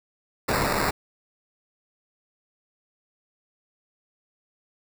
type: noise with sample-and-hold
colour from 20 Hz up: violet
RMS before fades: -24 dBFS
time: 0.48-0.91 s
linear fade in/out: 10 ms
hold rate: 3150 Hz
effects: none